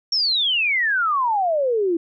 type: exponential sweep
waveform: sine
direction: down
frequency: 5588 to 324.9 Hz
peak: -17 dBFS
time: 0.12-1.97 s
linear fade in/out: 5 ms
effects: none